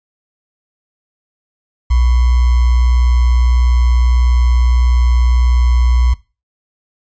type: tone with sample-and-hold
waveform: sine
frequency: 60.8 Hz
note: B1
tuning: 26 cents flat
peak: -8 dBFS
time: 1.9-6.14 s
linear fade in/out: 10 ms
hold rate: 1050 Hz
effects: noise-tail reverb RT60 0.3 s tail -20 dB re dry + resampled to 16000 Hz